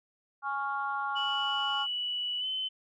sine chord, Db major, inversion second, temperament equal, 830.6 / 1108.7 / 1396.9 Hz, Ab5 / Db6 / F6, 0 / 0 / 0 cents, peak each -34 dBFS, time 0.42-1.87 s, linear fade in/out 50 ms
sine tone with pitch glide, 2952 to 3051 Hz, F#7 to G7, -5 to -48 cents, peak -30 dBFS, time 1.15-2.69 s, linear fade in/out 20 ms, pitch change +57 cents, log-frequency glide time 2.39-2.46 s
effects tanh soft clip ceiling -20 dBFS

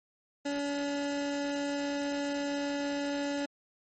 25% pulse tone, 284.9 Hz, C#4, 48 cents sharp, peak -27 dBFS, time 0.45-3.46 s, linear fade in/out 10 ms, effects MP3 32 kbps

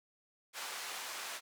pink band-pass noise, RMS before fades -43 dBFS, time 0.53-1.41 s, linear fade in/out 50 ms, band 890 to 11000 Hz, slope 12 dB/octave, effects none

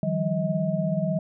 sine tone cluster, 155.3 / 172.1 / 193.1 / 634 Hz, D#3 / F3 / G3 / D#5, -3 / -25 / -26 / +32 cents, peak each -28 dBFS, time 0.03-1.19 s, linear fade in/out 2 ms, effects none

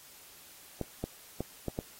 clicks, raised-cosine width 2 ms, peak -19 dBFS, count 5, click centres 0.813 / 1.04 / 1.406 / 1.683 / 1.789 s, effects white hiss -54 dBFS RMS until 1.99 s + AAC 48 kbps

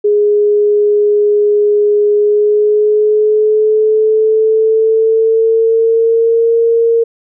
sine tone with pitch glide, 415.3 to 460.8 Hz, G#4 to A#4, 0 to -20 cents, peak -7 dBFS, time 0.04-7.04 s, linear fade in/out 10 ms, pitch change +180 cents, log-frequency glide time 2.14-6.54 s, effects none

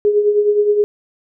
sine tone with tremolo, 415.3 Hz, G#4, in tune, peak -8 dBFS, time 0.05-0.84 s, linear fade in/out 0 ms, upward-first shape triangle, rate 9.6 Hz, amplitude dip 65%, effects none

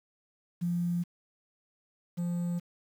sine / triangle tone pair in turn, 173.8 / 173.8 Hz, F3 / F3, -8 / -8 cents, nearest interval unison, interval 0 cents, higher neither, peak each -27 / -27 dBFS, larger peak neither, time 0.61-1.04 / 2.17-2.6 s, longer neither, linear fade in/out 20 ms, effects 9-bit

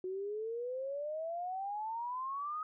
sine exponential sweep, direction up, 364.9 to 1268 Hz, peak -36 dBFS, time 0.04-2.63 s, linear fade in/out 2 ms, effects none

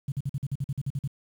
sine tone bursts, 137.6 Hz, C#3, 12 cents flat, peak -26 dBFS, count 12, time 0.08-1.077 s, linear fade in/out 5 ms, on 40 ms, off 47 ms, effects 9-bit

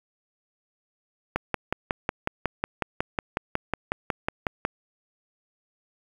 click train, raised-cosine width 0.5 ms, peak -9 dBFS, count 19, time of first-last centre 1.36-4.651 s, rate 5.47 Hz, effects 7-bit

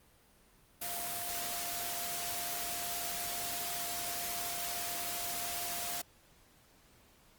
sine tone in noise, 698.5 Hz, F5, in tune, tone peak -44 dBFS, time 0.81-6.02 s, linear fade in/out 10 ms, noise white, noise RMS -38 dBFS, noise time 0.81-6.02 s, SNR -9 dB, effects pink hiss -64 dBFS RMS until 7.38 s + Opus 32 kbps

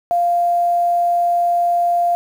sine tone with quantisation, 696 Hz, F5, 6 cents flat, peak -13 dBFS, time 0.11-2.15 s, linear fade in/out 0 ms, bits 7, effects none

